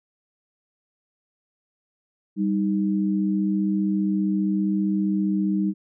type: tone pair together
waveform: sine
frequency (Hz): 196 / 311.1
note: G3 / D#4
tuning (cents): 0 / 0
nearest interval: minor sixth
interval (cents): 800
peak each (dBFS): -21 / -25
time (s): 2.36-5.74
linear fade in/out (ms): 50
effects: none